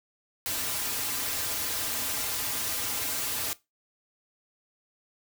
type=noise with comb filter; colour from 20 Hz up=white; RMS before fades=-31 dBFS; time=0.46-3.53 s; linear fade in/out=0 ms; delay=5.4 ms; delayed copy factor=-0.8; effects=noise-tail reverb RT60 0.2 s tail -18 dB re dry